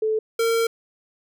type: tone pair in turn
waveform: sine / square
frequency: 436 / 457.7 Hz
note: A4 / A#4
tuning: -16 / -32 cents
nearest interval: minor second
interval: 84 cents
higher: second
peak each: -19 dBFS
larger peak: neither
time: 0.02-0.19 / 0.39-0.67 s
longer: second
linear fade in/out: 5 ms
effects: none